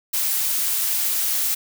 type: noise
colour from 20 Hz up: blue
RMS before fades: -22 dBFS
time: 0.13-1.55 s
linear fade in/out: 10 ms
effects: none